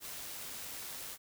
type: noise with amplitude modulation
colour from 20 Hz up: white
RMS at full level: -43 dBFS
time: 0-1.18 s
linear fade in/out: 50 ms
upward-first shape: sine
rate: 99.5 Hz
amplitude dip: 25%
effects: none